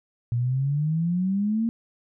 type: exponential sweep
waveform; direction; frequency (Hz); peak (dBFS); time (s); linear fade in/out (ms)
sine; up; 116.7 to 233.1; -21; 0.32-1.69; 0
effects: none